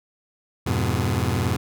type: chord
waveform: sawtooth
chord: F diminished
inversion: none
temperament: just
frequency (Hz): 87.31 / 104.77 / 125.72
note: F2 / Ab2 / Cb3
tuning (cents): 0 / +16 / +31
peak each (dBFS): -21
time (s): 0.66-1.57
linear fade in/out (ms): 10
effects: none